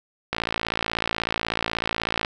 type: click train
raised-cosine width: 0.3 ms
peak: -7 dBFS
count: 109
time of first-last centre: 0.33-2.248 s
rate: 56.3 Hz
effects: none